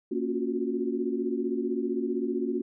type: chord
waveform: sine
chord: Gb major seventh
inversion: first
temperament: equal with one note detuned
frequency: 233.1 / 277.2 / 354.5 / 370 Hz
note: Bb3 / Db4 / F4 / Gb4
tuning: 0 / 0 / +26 / 0 cents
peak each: -32 dBFS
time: 0.11-2.62 s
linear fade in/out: 10 ms
effects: none